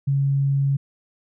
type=tone; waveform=sine; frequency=138.59 Hz; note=C#3; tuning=in tune; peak=-17 dBFS; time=0.07-0.77 s; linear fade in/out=10 ms; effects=none